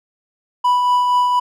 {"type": "tone with tremolo", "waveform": "triangle", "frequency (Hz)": 987, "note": "B5", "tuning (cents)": -1, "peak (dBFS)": -9, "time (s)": [0.64, 1.4], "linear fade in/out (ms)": 10, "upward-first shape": "triangle", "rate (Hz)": 4.2, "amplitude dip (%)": 35, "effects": []}